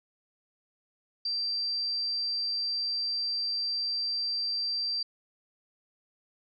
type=tone; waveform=sine; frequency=4699 Hz; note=D8; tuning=in tune; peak=-28 dBFS; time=1.25-5.03 s; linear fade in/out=5 ms; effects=none